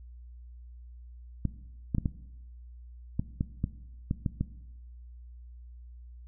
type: clicks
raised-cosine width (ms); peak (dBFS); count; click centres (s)
5; -15; 10; 1.453 / 1.948 / 1.983 / 2.058 / 3.195 / 3.409 / 3.641 / 4.111 / 4.262 / 4.41
effects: noise-tail reverb RT60 1.0 s tail -17 dB re dry + added 60 Hz sine -45 dBFS peak until 6.27 s